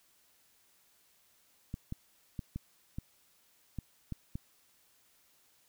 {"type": "clicks", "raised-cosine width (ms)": 5, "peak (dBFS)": -25, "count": 8, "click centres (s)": [1.741, 1.924, 2.392, 2.56, 2.985, 3.787, 4.123, 4.355], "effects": ["white hiss -68 dBFS RMS until 5.68 s"]}